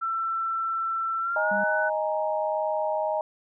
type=tone with pitch glide; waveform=sine; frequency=1339 to 1494.3 Hz; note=E6 to F#6; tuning=+27 to +17 cents; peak=-25 dBFS; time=0.01-1.9 s; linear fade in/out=20 ms; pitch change=+190 cents; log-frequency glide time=1.2-1.61 s
type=chord; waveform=sine; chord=D# suspended fourth; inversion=none; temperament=equal; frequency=622.3 / 830.6 / 932.3 Hz; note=D#5 / G#5 / A#5; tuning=0 / 0 / 0 cents; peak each=-26 / -30 / -31 dBFS; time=1.36-3.21 s; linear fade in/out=2 ms
type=tone; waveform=sine; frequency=200 Hz; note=G3; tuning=35 cents sharp; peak=-32 dBFS; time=1.51-1.64 s; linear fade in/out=5 ms
effects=none